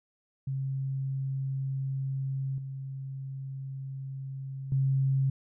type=tone with level steps; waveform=sine; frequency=134.8 Hz; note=C#3; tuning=48 cents flat; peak=-29 / -35 / -23 dBFS; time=0.47-5.3 s; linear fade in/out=5 ms; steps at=2.58 / 4.72 s; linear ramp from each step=2 ms; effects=none